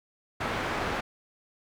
white low-pass noise, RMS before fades -31 dBFS, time 0.4-1.01 s, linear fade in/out 10 ms, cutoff 1500 Hz, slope 12 dB/octave, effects none

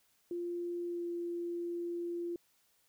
sine tone with pitch glide, 347.7 to 344.9 Hz, F4 to F4, -8 to -22 cents, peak -35 dBFS, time 0.31-2.36 s, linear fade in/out 2 ms, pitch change -14 cents, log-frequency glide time 0.86-1.05 s, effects white hiss -72 dBFS RMS until 2.88 s

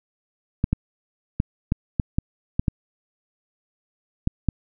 clicks, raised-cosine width 5 ms, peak -7 dBFS, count 10, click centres 0.641 / 0.73 / 1.401 / 1.721 / 1.998 / 2.185 / 2.595 / 2.682 / 4.274 / 4.487 s, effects none

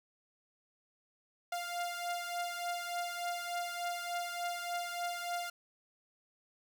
sawtooth beating tone pair, 698.5 / 701.9 Hz, F5 / F5, 0 / +9 cents, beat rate 3.4 Hz, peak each -34 / -37 dBFS, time 1.52-5.5 s, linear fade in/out 5 ms, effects none

